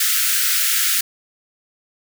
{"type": "high-pass noise", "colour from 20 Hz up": "white", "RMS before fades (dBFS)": -18, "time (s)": [0, 1.01], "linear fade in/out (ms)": 5, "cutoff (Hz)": 1300, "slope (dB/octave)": 96, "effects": []}